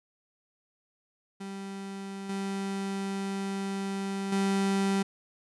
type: tone with level steps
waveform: 35% pulse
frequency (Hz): 195.7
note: G3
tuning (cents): -3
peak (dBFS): -35 / -29 / -23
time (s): 1.4-5.03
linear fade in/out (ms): 10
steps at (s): 2.29 / 4.32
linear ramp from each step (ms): 5
effects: resampled to 24000 Hz